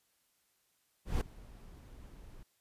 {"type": "noise with ADSR envelope", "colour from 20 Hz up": "brown", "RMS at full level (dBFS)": -29, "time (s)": [1.05, 2.43], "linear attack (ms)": 160, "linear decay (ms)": 6, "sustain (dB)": -23, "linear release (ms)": 4, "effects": ["white hiss -75 dBFS RMS until 2.6 s", "resampled to 32000 Hz"]}